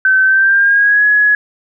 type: tone with pitch glide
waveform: sine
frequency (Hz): 1535 to 1683.6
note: G6 to G#6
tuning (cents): -37 to +23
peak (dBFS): -7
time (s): 0.05-1.35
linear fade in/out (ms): 2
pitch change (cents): +160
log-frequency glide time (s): 0.24-1.05
effects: none